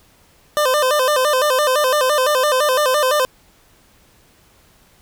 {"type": "tone with vibrato", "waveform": "25% pulse", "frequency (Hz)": 554.4, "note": "C#5", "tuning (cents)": 0, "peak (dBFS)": -10, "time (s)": [0.57, 3.25], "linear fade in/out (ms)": 0, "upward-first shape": "square", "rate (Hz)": 5.9, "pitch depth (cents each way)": 130, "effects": ["pink hiss -53 dBFS RMS until 5.01 s"]}